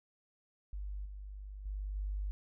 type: tone with level steps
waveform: sine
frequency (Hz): 49.75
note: G1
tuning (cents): +26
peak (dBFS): -38 / -43 / -36 / -34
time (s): 0.73-2.31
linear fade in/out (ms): 0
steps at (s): 1.05 / 1.65 / 1.95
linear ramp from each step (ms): 10
effects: none